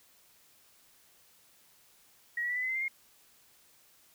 sine tone with pitch steps, 1900 / 1932.1 / 1964.7 / 1997.9 / 2032 / 2066 / 2101 / 2136 Hz, A#6 / B6 / B6 / B6 / B6 / C7 / C7 / C7, +33 / -38 / -10 / +19 / +49 / -22 / +7 / +35 cents, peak -30 dBFS, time 2.37-2.882 s, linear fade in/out 5 ms, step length 64 ms, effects white hiss -63 dBFS RMS until 4.14 s

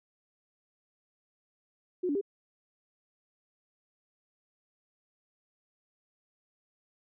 sine tone with pitch steps, 362.7 / 287 / 398.8 Hz, F#4 / D4 / G4, -34 / -40 / +30 cents, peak -27 dBFS, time 2.03-2.213 s, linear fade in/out 10 ms, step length 61 ms, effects none

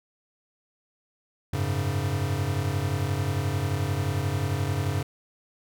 square chord, F# suspended second, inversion none, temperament equal, 92.5 / 103.83 / 138.59 Hz, F#2 / G#2 / C#3, 0 / 0 / 0 cents, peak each -30 dBFS, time 1.53-5.03 s, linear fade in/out 5 ms, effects none

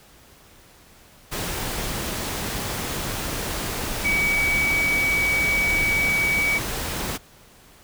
sine tone in noise, 2271 Hz, C#7, 41 cents sharp, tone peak -19 dBFS, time 4.04-6.59 s, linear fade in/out 20 ms, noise pink, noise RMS -28 dBFS, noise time 1.31-7.18 s, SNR +6 dB, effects pink hiss -51 dBFS RMS until 7.83 s

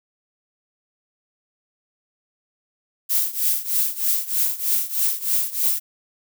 violet noise with tremolo, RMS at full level -18 dBFS, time 3.09-5.8 s, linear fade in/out 20 ms, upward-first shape triangle, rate 3.2 Hz, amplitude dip 90%, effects none

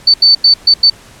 sine tone bursts at uneven times, 4531 Hz, C#8, 37 cents sharp, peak -3 dBFS, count 5, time 0.07-0.14 / 0.22-0.35 / 0.44-0.54 / 0.67-0.74 / 0.83-0.9 s, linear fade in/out 5 ms, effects pink hiss -39 dBFS RMS until 1.2 s + low-pass 10000 Hz 12 dB/octave

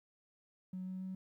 triangle tone with pitch steps, 185 / 186.39 / 187.8 Hz, F#3 / F#3 / F#3, 0 / +13 / +26 cents, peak -36 dBFS, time 0.73-1.15 s, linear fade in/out 5 ms, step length 140 ms, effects tanh soft clip ceiling -37 dBFS + 13-bit

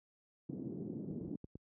pink band-pass noise, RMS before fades -43 dBFS, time 0.49-1.36 s, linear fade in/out 5 ms, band 160 to 340 Hz, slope 24 dB/octave
clicks, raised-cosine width 3 ms, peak -34 dBFS, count 6, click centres 1.111 / 1.212 / 1.249 / 1.279 / 1.443 / 1.555 s
effects high-pass 60 Hz 12 dB/octave

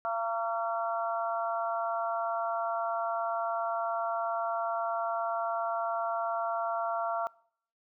harmonic tone with a mistuned harmonic, 227.5 Hz, A#3, 42 cents flat, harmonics 3 / 4 / 5 / 6, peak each -32 / -37 / -37 / -35 dBFS, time 0.05-7.27 s, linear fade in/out 0 ms, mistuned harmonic 4, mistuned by +18 cents, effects noise-tail reverb RT60 0.6 s tail -23 dB re dry

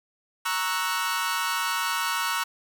sawtooth chord, F# dominant seventh, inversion first, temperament equal, 932.3 / 1108.7 / 1318.5 / 1480 Hz, A#5 / C#6 / E6 / F#6, 0 / 0 / 0 / 0 cents, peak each -27 dBFS, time 0.45-2.44 s, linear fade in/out 10 ms, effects none

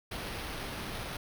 pink noise with sample-and-hold, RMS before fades -39 dBFS, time 0.11-1.17 s, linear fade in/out 5 ms, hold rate 7350 Hz, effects none

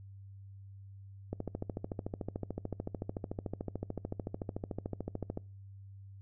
click train, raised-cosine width 2 ms, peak -23 dBFS, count 56, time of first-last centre 1.33-5.374 s, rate 13.6 Hz, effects noise-tail reverb RT60 0.4 s tail -25 dB re dry + added 98 Hz sine -48 dBFS peak until 6.21 s

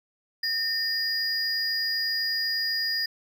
triangle tone pair together, 1817 / 4896 Hz, A#6 / D#8, -45 / -29 cents, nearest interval octave + perfect fourth, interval 1716 cents, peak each -28 / -25 dBFS, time 0.43-3.06 s, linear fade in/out 5 ms, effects none

